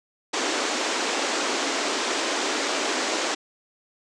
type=band-pass noise; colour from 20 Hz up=pink; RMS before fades=-26 dBFS; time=0.33-3.35 s; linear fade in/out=10 ms; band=260 to 7800 Hz; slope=48 dB/octave; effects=none